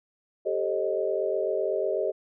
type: chord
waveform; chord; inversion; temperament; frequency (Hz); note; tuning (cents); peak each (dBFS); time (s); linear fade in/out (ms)
sine; A half-diminished seventh; third; equal with one note detuned; 392 / 440 / 536.1 / 622.3; G4 / A4 / C5 / Eb5; 0 / 0 / +42 / 0; -29 / -31 / -31 / -29; 0.45-2.12; 20
effects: none